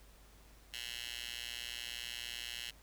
10% pulse tone with high-pass filter, 120 Hz, B2, 49 cents flat, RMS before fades -44 dBFS, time 0.73-2.71 s, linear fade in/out 10 ms, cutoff 2800 Hz, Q 2.4, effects added 50 Hz sine -59 dBFS peak until 2.82 s + pink hiss -63 dBFS RMS until 2.82 s

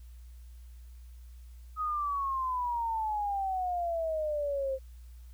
sine exponential sweep, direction down, 1266 to 523.3 Hz, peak -29 dBFS, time 1.76-4.79 s, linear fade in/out 50 ms, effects added 60 Hz sine -46 dBFS peak until 5.33 s + white hiss -67 dBFS RMS until 5.33 s

